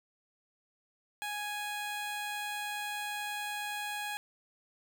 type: tone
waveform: 15% pulse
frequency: 830.6 Hz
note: G#5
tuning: in tune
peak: -29 dBFS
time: 1.22-4.17 s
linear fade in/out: 0 ms
effects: none